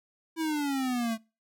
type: exponential sweep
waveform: square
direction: down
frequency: 329.6 to 220 Hz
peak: -28 dBFS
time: 0.36-1.18 s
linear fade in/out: 50 ms
effects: noise-tail reverb RT60 0.3 s tail -24 dB re dry